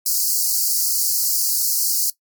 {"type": "high-pass noise", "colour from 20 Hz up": "white", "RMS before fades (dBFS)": -19, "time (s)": [0.06, 2.1], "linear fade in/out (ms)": 2, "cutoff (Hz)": 4400, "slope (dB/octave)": 96, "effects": ["noise-tail reverb RT60 0.1 s tail -18 dB re dry", "MP3 96 kbps"]}